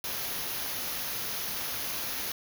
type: band-stop noise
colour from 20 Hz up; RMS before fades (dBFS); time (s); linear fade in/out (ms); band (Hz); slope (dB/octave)
white; -34; 0.04-2.32; 2; 6700 to 9900; 96
effects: none